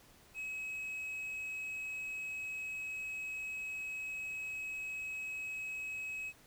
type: tone with quantisation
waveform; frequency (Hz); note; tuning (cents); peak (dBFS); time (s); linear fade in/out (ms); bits
triangle; 2558; D#7; +47; -37; 0.34-6.33; 50; 11
effects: pink hiss -62 dBFS RMS until 6.46 s